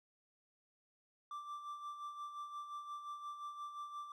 triangle tone with tremolo, 1174.7 Hz, D6, in tune, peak -40 dBFS, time 1.31-4.12 s, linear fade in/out 2 ms, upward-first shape sine, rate 5.7 Hz, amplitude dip 55%, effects none

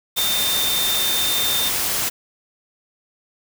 sine tone in noise, 3616 Hz, A7, 47 cents sharp, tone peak -21 dBFS, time 0.16-1.7 s, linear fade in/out 20 ms, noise white, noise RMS -22 dBFS, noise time 0.16-2.1 s, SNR -2 dB, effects none

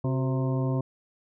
harmonic tone with a mistuned harmonic, 131.9 Hz, C3, 14 cents sharp, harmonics 1 / 2 / 3 / 4 / 5 / 7 / 8, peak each -25 / -31 / -35 / -37 / -39 / -42 / -43 dBFS, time 0.04-0.81 s, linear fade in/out 5 ms, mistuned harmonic 3, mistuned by -75 cents, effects none

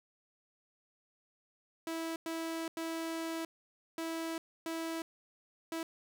sawtooth tone bursts at uneven times, 327.3 Hz, E4, 12 cents flat, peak -32 dBFS, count 6, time 1.87-2.16 / 2.26-2.68 / 2.77-3.45 / 3.98-4.38 / 4.66-5.02 / 5.72-5.83 s, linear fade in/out 2 ms, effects none

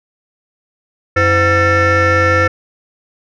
sine tone with frequency modulation, 932.3 Hz, A#5, in tune, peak -6 dBFS, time 1.16-2.48 s, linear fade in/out 10 ms, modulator 420 Hz, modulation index 2.5, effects tanh soft clip ceiling -8 dBFS

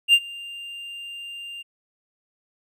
triangle tone with ADSR envelope, 2794 Hz, F7, in tune, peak -8 dBFS, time 0.08-1.63 s, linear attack 54 ms, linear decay 56 ms, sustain -24 dB, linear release 19 ms, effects none

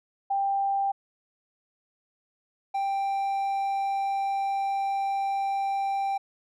sine / triangle tone pair in turn, 790 / 786.9 Hz, G5 / G5, +13 / +6 cents, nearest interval unison, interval 7 cents, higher first, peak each -23 dBFS, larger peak neither, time 0.3-0.92 / 2.74-6.18 s, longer second, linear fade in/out 10 ms, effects none

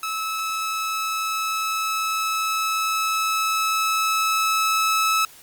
sawtooth tone with level ramp, 1300 Hz, E6, 24 cents flat, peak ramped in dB -21 to -14 dBFS, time 0.03-5.25 s, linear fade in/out 2 ms, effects white hiss -47 dBFS RMS until 5.42 s + Opus 32 kbps

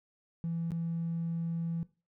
triangle tone with dropouts, 166.9 Hz, E3, 22 cents sharp, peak -28 dBFS, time 0.44-1.83 s, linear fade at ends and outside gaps 0 ms, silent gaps 0.707-0.718 s, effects noise-tail reverb RT60 0.3 s tail -21 dB re dry + tanh soft clip ceiling -28 dBFS

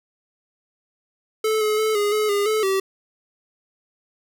square tone with pitch steps, 436 / 427.1 / 435.4 / 412 / 426.7 / 405.9 / 433.2 / 385.6 Hz, A4 / G#4 / A4 / G#4 / G#4 / G#4 / A4 / G4, -16 / +48 / -18 / -14 / +47 / -40 / -27 / -28 cents, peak -19 dBFS, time 1.44-2.8 s, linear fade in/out 5 ms, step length 170 ms, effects none

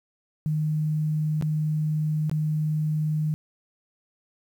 sine tone with dropouts, 153.8 Hz, D#3, 20 cents flat, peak -22 dBFS, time 0.46-3.34 s, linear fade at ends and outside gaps 0 ms, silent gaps 1.412-1.424 / 2.296-2.314 s, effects 9-bit

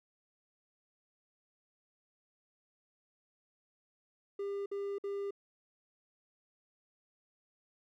triangle tone bursts, 400 Hz, G4, 35 cents sharp, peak -33 dBFS, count 3, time 4.39-5.308 s, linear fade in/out 5 ms, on 270 ms, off 54 ms, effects none

